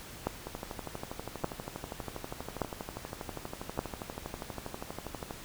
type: two click trains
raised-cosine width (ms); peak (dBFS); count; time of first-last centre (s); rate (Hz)
1; -23 / -15; 61 / 4; 0.47-5.309 / 0.27-3.791; 12.4 / 0.852
effects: pink hiss -47 dBFS RMS until 5.44 s